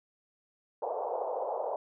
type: band-pass noise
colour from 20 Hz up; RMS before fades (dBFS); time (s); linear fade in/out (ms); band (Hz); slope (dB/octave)
pink; -34; 0.82-1.76; 2; 460 to 920; 48
effects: none